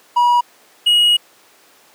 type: tone pair in turn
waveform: triangle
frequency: 966 / 2895 Hz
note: B5 / F#7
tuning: -39 / -38 cents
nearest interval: octave + perfect fifth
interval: 1901 cents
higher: second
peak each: -8 dBFS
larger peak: neither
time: 0.16-0.41 / 0.86-1.17 s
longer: second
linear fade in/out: 10 ms
effects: pink hiss -49 dBFS RMS until 1.94 s + high-pass 400 Hz 12 dB/octave